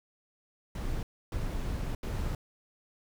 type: noise bursts at uneven times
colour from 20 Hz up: brown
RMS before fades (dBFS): -33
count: 3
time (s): 0.75-1.03 / 1.32-1.95 / 2.03-2.35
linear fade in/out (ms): 2
effects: none